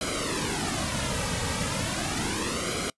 pink noise with flanger, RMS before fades -29 dBFS, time 0.01-2.9 s, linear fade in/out 2 ms, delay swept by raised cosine 1.1 to 2.9 ms, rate 0.36 Hz, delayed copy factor -0.75, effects noise-tail reverb RT60 0.1 s tail -25 dB re dry + resampled to 24000 Hz

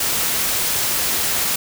white noise, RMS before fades -20 dBFS, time 0-1.56 s, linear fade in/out 5 ms, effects none

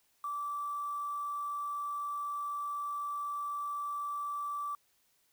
sine tone with quantisation, 1162 Hz, D6, 19 cents flat, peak -34 dBFS, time 0.24-4.75 s, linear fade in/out 2 ms, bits 9, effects white hiss -72 dBFS RMS until 5.32 s

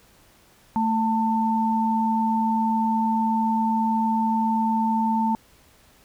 sine tone pair together, 222.3 / 893 Hz, A3 / A5, +18 / +25 cents, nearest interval 2 octaves, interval 2407 cents, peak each -22 dBFS, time 0.76-5.35 s, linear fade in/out 0 ms, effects pink hiss -56 dBFS RMS until 6.04 s

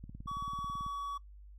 click train, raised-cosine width 5 ms, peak -34 dBFS, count 16, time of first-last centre 0.04-0.864 s, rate 18.2 Hz
triangle tone, 1132 Hz, C#6, 36 cents sharp, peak -34 dBFS, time 0.27-1.18 s, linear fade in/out 10 ms
effects noise-tail reverb RT60 0.1 s tail -20 dB re dry + added 50 Hz sine -50 dBFS peak until 1.58 s

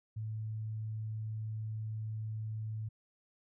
sine tone, 109.2 Hz, A2, 13 cents flat, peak -36 dBFS, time 0.16-2.89 s, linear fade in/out 10 ms, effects none

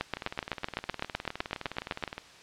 two click trains, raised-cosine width 0.3 ms, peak -13 / -20 dBFS, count 17 / 40, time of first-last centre 0.01-2.038 / 0.17-2.18 s, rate 7.89 / 19.4 Hz, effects white hiss -52 dBFS RMS until 2.42 s + low-pass 5000 Hz 12 dB/octave

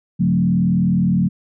sine tone with frequency modulation, 180 Hz, F#3, 47 cents flat, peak -13 dBFS, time 0.19-1.29 s, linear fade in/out 20 ms, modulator 39.6 Hz, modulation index 1.1, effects none

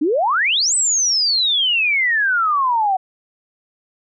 sine exponential two-way sweep, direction up then down, 277.2 to 8200 to 738 Hz, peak -14 dBFS, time 0.01-2.97 s, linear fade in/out 10 ms, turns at 0.75 s, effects none

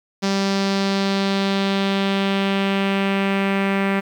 sawtooth tone with low-pass filter sweep, 196 Hz, G3, in tune, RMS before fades -20 dBFS, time 0.22-4.01 s, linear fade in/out 20 ms, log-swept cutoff 5300 to 2200 Hz, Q 2.4, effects 8-bit

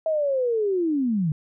sine linear sweep, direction down, 649 to 144.1 Hz, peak -20 dBFS, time 0.06-1.32 s, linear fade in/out 2 ms, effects none

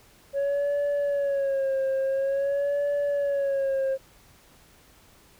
sine tone with vibrato, 554.4 Hz, C#5, in tune, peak -20 dBFS, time 0.33-3.98 s, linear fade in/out 50 ms, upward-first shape sine, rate 0.48 Hz, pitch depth 63 cents each way, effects tanh soft clip ceiling -22 dBFS + pink hiss -56 dBFS RMS until 5.39 s

